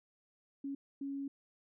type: tone bursts at uneven times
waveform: sine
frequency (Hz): 277.2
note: C#4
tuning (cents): 0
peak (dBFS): -37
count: 2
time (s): 0.64-0.75 / 1.01-1.28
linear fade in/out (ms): 5
effects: none